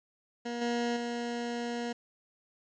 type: tone with level steps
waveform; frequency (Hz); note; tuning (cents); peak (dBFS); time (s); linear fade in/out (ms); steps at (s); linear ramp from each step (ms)
20% pulse; 237.9; A#3; +35; -29 / -24 / -28; 0.45-1.93; 10; 0.61 / 0.96; 10
effects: resampled to 16000 Hz + 10-bit